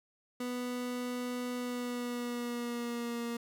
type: tone with pitch glide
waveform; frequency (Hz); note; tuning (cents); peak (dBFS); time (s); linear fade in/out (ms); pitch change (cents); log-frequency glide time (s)
30% pulse; 246.9 to 235.1; B3 to A#3; 0 to +15; -32; 0.4-3.37; 5; -85; 1.55-3.25
effects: none